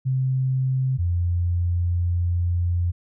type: tone pair in turn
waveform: sine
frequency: 130.81 / 87.31 Hz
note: C3 / F2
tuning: 0 / 0 cents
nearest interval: perfect fifth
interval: 700 cents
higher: first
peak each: -19 dBFS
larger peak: neither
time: 0.05-0.98 / 0.98-2.92 s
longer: second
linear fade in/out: 20 ms
effects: none